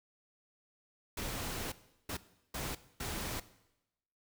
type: noise bursts at uneven times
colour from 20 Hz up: pink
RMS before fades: -39 dBFS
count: 4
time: 1.17-1.72 / 2.09-2.17 / 2.54-2.75 / 3-3.4 s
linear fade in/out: 5 ms
effects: noise-tail reverb RT60 0.9 s tail -17 dB re dry